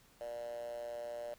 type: tone with high-pass filter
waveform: 10% pulse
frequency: 118.6 Hz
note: A#2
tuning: 30 cents sharp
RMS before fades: -43 dBFS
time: 0.21-1.34 s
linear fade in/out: 0 ms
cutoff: 580 Hz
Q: 9.8
effects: pink hiss -65 dBFS RMS until 1.38 s